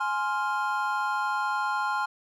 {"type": "chord", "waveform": "triangle", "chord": "F minor", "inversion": "first", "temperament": "just", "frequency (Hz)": [838.1, 1047.7, 1396.9], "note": ["Ab5", "C6", "F6"], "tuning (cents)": [16, 2, 0], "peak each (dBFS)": -28, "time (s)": [0, 2.06], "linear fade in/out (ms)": 10, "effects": []}